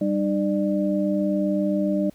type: tone cluster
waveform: sine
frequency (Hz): 195.7 / 303.2 / 595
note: G3 / D#4 / D5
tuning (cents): -3 / -45 / +22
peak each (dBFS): -23 / -24 / -26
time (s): 0.01-2.1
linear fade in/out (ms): 5
effects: pink hiss -57 dBFS RMS until 2.14 s